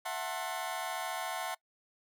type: chord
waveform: sawtooth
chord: F# half-diminished seventh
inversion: third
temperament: just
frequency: 666 / 740 / 888 / 1065.6 Hz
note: E5 / F#5 / A5 / C6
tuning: +18 / 0 / +16 / +31 cents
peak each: -37 / -35 / -37 / -38 dBFS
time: 0.05-1.55 s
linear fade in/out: 10 ms
effects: noise-tail reverb RT60 0.1 s tail -23 dB re dry